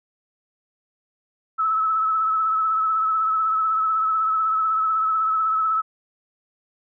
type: tone with vibrato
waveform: sine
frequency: 1300 Hz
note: E6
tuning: 24 cents flat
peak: -18 dBFS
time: 1.58-5.82 s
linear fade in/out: 20 ms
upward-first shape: sine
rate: 16 Hz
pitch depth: 30 cents each way
effects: none